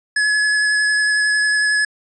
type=tone with vibrato; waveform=square; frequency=1699 Hz; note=G#6; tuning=39 cents sharp; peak=-15 dBFS; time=0.16-1.85 s; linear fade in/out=5 ms; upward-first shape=triangle; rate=11 Hz; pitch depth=13 cents each way; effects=resampled to 22050 Hz